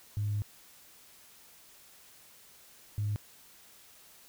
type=tone pair in turn; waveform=sine; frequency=103.83 / 104.27 Hz; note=G#2 / G#2; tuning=0 / +7 cents; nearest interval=unison; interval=7 cents; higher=second; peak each=-28 dBFS; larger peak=neither; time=0.17-0.42 / 2.98-3.16 s; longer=first; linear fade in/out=0 ms; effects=tanh soft clip ceiling -24 dBFS + white hiss -57 dBFS RMS until 4.28 s